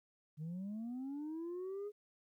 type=linear sweep; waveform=sine; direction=up; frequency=147.6 to 421 Hz; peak=-38 dBFS; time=0.37-1.92 s; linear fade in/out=50 ms; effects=tanh soft clip ceiling -39 dBFS + 13-bit